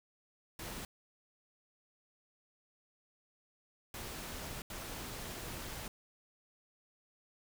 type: noise bursts at uneven times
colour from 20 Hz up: pink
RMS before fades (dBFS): -44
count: 3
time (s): 0.59-0.85 / 3.94-4.62 / 4.7-5.88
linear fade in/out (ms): 2
effects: none